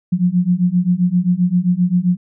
sine beating tone pair, 174.61 / 182.21 Hz, F3 / F#3, 0 / -26 cents, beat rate 7.6 Hz, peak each -16 / -15 dBFS, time 0.12-2.17 s, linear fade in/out 10 ms, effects none

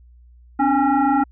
sine tone with frequency modulation, 261.6 Hz, C4, in tune, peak -14 dBFS, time 0.59-1.24 s, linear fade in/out 10 ms, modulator 550 Hz, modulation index 1.7, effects added 60 Hz sine -45 dBFS peak until 1.31 s

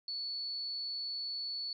sine tone, 4435 Hz, C#8, in tune, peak -36 dBFS, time 0.08-1.73 s, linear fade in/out 2 ms, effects none

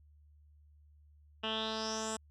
10% pulse tone with low-pass filter sweep, 220 Hz, A3, in tune, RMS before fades -37 dBFS, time 1.43-2.17 s, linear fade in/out 10 ms, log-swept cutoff 2800 to 8200 Hz, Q 6.2, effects added 74 Hz sine -59 dBFS peak until 2.3 s

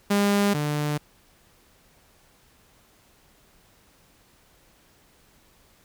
sawtooth tone pair in turn, 202.4 / 148.43 Hz, G#3 / D3, -44 / +19 cents, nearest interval perfect fourth, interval 537 cents, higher first, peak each -15 / -20 dBFS, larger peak first, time 0.1-0.54 / 0.54-0.98 s, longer neither, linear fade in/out 10 ms, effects pink hiss -59 dBFS RMS until 5.84 s

